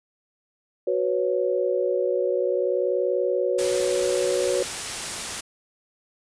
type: chord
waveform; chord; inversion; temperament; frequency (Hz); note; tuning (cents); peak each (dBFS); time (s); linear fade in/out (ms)
sine; F# suspended fourth; none; equal; 370 / 493.9 / 554.4; F#4 / B4 / C#5; 0 / 0 / 0; -25; 0.87-4.63; 5
type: noise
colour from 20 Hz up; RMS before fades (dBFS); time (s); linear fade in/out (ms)
white; -30; 3.58-5.41; 10
effects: resampled to 22050 Hz